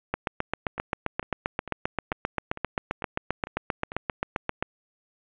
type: two click trains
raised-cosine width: 0.5 ms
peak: -10 / -21 dBFS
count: 35 / 8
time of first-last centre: 0.14-4.625 / 0.78-3.919 s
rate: 7.58 / 2.23 Hz
effects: resampled to 8000 Hz + 7-bit